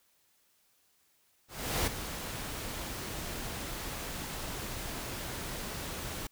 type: noise with ADSR envelope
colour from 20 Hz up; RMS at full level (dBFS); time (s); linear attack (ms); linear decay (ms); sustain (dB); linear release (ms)
pink; -29; 1.48-6.27; 390; 11; -10; 3
effects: white hiss -70 dBFS RMS until 6.31 s